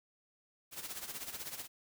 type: noise with tremolo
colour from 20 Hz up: white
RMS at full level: -41 dBFS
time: 0.71-1.68 s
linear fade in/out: 50 ms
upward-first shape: sine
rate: 16 Hz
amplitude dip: 70%
effects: none